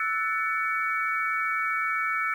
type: chord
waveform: sine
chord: F# minor seventh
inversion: third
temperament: equal with one note detuned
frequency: 1318.5 / 1480 / 1760 / 2254 Hz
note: E6 / F#6 / A6 / C#7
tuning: 0 / 0 / 0 / +28 cents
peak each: -28 / -33 / -33 / -29 dBFS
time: 0-2.34 s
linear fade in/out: 2 ms
effects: 9-bit